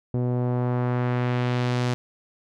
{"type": "tone with low-pass filter sweep", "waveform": "sawtooth", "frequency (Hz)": 123.47, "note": "B2", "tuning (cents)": 0, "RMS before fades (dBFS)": -24, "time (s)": [0.14, 1.94], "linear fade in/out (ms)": 0, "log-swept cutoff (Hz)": [460, 6400], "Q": 0.93, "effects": []}